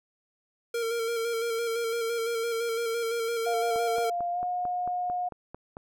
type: tone with vibrato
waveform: square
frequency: 461.4 Hz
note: A#4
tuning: 18 cents flat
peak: -28 dBFS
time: 0.74-4.1 s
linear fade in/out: 5 ms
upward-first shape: square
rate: 5.9 Hz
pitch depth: 26 cents each way
type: tone with pitch glide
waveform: sine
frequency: 698.5 to 718.6 Hz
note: F5 to F5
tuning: 0 to +49 cents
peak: -27 dBFS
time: 3.46-5.29 s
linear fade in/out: 10 ms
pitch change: +49 cents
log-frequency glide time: 4.32-4.4 s
type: click train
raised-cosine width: 1 ms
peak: -26 dBFS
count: 10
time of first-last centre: 3.76-5.769 s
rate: 4.48 Hz
effects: none